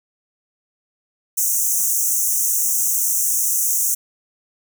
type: high-pass noise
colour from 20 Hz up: pink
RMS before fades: -19 dBFS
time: 1.37-3.95 s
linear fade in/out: 10 ms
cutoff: 5900 Hz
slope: 96 dB/octave
effects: none